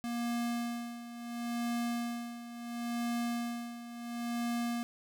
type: tone with tremolo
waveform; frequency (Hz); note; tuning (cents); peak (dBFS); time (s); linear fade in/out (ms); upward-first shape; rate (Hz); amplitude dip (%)
square; 236.9; A#3; +28; -32; 0.04-4.83; 0; sine; 0.72; 75
effects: none